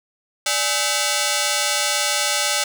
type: ring-modulated tone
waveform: 5% pulse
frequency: 708 Hz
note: F5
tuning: 23 cents sharp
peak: -4 dBFS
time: 0.46-2.64 s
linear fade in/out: 5 ms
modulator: 123 Hz
effects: none